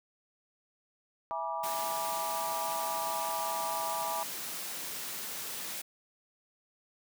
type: chord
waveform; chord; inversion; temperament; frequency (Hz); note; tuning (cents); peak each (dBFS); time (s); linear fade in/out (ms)
sine; E dominant seventh; none; equal with one note detuned; 659.3 / 830.6 / 964.6 / 1174.7; E5 / G#5 / B5 / D6; 0 / 0 / -41 / 0; -39 / -38 / -36 / -39; 1.31-4.23; 0
type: high-pass noise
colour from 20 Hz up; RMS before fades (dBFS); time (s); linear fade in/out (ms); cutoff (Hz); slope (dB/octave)
white; -39; 1.63-5.82; 10; 130; 24
effects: none